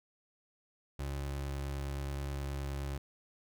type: tone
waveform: 30% pulse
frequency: 69.5 Hz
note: C#2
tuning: 5 cents sharp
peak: -33 dBFS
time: 0.99-2.98 s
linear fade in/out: 5 ms
effects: none